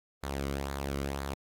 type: tone with flanger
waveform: sawtooth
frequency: 69.3 Hz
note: C#2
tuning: in tune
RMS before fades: -35 dBFS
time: 0.23-1.34 s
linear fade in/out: 5 ms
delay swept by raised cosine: 0.35 to 1.19 ms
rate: 2 Hz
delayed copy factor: -0.55
effects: AAC 64 kbps